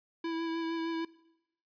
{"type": "tone with vibrato", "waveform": "square", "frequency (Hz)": 329.6, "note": "E4", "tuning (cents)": 0, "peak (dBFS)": -33, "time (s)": [0.24, 1.05], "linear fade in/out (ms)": 5, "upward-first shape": "sine", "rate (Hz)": 6.5, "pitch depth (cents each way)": 17, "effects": ["noise-tail reverb RT60 0.9 s tail -21 dB re dry", "resampled to 11025 Hz"]}